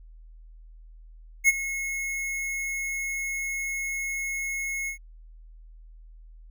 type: tone with ADSR envelope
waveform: square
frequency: 2174 Hz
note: C#7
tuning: 34 cents flat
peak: -14 dBFS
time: 1.44-4.98 s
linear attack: 44 ms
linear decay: 30 ms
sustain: -15 dB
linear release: 100 ms
effects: added 40 Hz sine -45 dBFS peak until 6.5 s